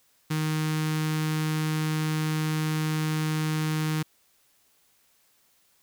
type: tone with notch filter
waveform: sawtooth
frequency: 155.56 Hz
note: D#3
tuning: in tune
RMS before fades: -27 dBFS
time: 0.3-4.03 s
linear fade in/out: 10 ms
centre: 610 Hz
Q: 1
effects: white hiss -65 dBFS RMS until 5.82 s